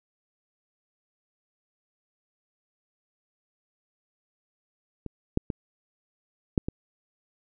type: clicks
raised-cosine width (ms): 3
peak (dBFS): -22 / -9 / -16 / -8 / -16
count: 5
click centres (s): 5.063 / 5.374 / 5.502 / 6.578 / 6.685
effects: none